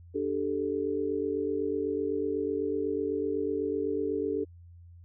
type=chord; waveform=sine; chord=D suspended fourth; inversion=none; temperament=equal; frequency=293.7 / 392 / 440 Hz; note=D4 / G4 / A4; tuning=0 / 0 / 0 cents; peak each=-33 / -32 / -31 dBFS; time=0.14-4.45 s; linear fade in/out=20 ms; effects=added 86 Hz sine -48 dBFS peak until 5.04 s

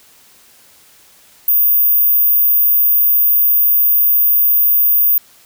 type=tone; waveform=sine; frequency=14917 Hz; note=A#9; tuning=in tune; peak=-7 dBFS; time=1.48-5.18 s; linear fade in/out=2 ms; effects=tanh soft clip ceiling -6 dBFS + white hiss -47 dBFS RMS until 5.45 s

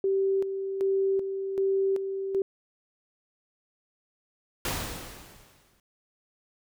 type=tone with tremolo; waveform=sine; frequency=388.3 Hz; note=G4; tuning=16 cents flat; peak=-22 dBFS; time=0.04-2.42 s; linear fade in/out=2 ms; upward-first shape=square; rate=1.3 Hz; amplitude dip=55%
type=noise with exponential decay; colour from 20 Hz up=pink; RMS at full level=-28 dBFS; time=4.65-5.8 s; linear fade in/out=2 ms; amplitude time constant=250 ms
effects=none

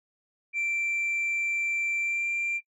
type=tone with pitch glide; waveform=sine; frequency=2349 to 2369 Hz; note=D7 to D7; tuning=0 to +14 cents; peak=-24 dBFS; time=0.53-2.61 s; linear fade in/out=50 ms; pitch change=+14 cents; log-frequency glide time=2-2.28 s; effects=noise-tail reverb RT60 0.1 s tail -22 dB re dry + tanh soft clip ceiling -24 dBFS

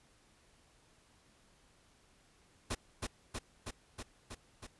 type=noise with echo; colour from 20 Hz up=pink; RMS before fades=-36 dBFS; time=2.7-2.75 s; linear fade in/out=10 ms; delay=320 ms; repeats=6; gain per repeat=-2 dB; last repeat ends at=4.67 s; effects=pink hiss -67 dBFS RMS until 4.79 s + resampled to 24000 Hz

